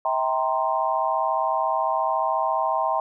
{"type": "chord", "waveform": "sine", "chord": "C dominant seventh", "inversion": "first", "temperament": "equal with one note detuned", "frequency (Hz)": [644.6, 784, 932.3, 1046.5], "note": ["E5", "G5", "Bb5", "C6"], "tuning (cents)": [-39, 0, 0, 0], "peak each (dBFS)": -26, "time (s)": [0.05, 3], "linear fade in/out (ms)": 2, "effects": []}